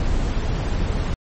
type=noise; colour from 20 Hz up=brown; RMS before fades=-21 dBFS; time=0-1.14 s; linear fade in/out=2 ms; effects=MP3 32 kbps